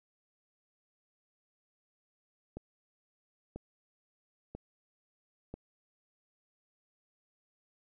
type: click train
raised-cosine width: 2 ms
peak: -28 dBFS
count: 4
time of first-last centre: 2.57-5.54 s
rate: 1.01 Hz
effects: none